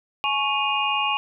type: tone cluster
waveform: sine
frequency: 843 / 1107 / 2479 / 2826 Hz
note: G#5 / C#6 / D#7 / F7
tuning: +26 / -3 / -7 / +20 cents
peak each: -26 dBFS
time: 0.24-1.17 s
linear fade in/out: 0 ms
effects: none